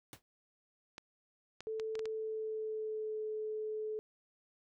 pink noise with exponential decay, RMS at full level -46 dBFS, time 0.13-0.22 s, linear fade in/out 0 ms, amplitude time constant 19 ms
clicks, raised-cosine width 0.2 ms, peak -28 dBFS, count 6, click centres 0.981 / 1.606 / 1.798 / 1.954 / 1.993 / 2.056 s
sine tone with pitch glide, 440 to 431.4 Hz, A4 to A4, 0 to -34 cents, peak -36 dBFS, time 1.67-3.99 s, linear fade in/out 0 ms, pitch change -34 cents, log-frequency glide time 2.01-3.24 s
effects none

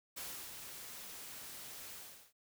white noise with ADSR envelope, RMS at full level -44 dBFS, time 0.16-2.33 s, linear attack 15 ms, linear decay 320 ms, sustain -5 dB, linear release 390 ms, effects none

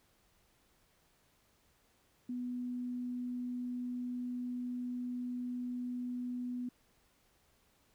sine tone, 246.9 Hz, B3, in tune, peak -36 dBFS, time 2.29-6.69 s, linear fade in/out 5 ms, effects pink hiss -71 dBFS RMS until 7.94 s

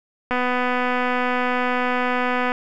click train, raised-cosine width 0.5 ms, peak -8 dBFS, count 551, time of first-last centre 0.31-2.519 s, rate 249 Hz, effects none

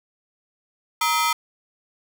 sawtooth ring-modulated tone, 1109 Hz, C#6, in tune, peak -12 dBFS, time 1.01-1.33 s, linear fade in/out 5 ms, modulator 171 Hz, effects none

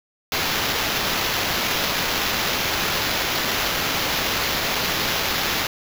white noise with sample-and-hold, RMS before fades -23 dBFS, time 0.32-5.67 s, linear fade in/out 2 ms, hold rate 8820 Hz, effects none

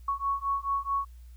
sine beating tone pair, 1108 / 1112.6 Hz, C#6 / C#6, -1 / +6 cents, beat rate 4.6 Hz, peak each -30 dBFS, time 0.08-1.05 s, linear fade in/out 5 ms, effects added 60 Hz sine -45 dBFS peak until 1.36 s + white hiss -67 dBFS RMS until 1.36 s

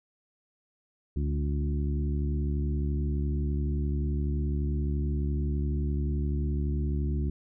harmonic tone with a mistuned harmonic, 71.7 Hz, D2, 41 cents flat, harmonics 1 / 2 / 3 / 4 / 5, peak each -27 / -33 / -37 / -39 / -41 dBFS, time 1.16-7.3 s, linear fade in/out 5 ms, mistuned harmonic 2, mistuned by +35 cents, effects none

